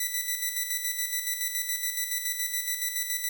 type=tone with tremolo; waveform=5% pulse; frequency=1975.5 Hz; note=B6; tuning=in tune; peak=-16 dBFS; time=0-3.29 s; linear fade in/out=5 ms; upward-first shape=square; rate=7.1 Hz; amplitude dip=50%; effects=9-bit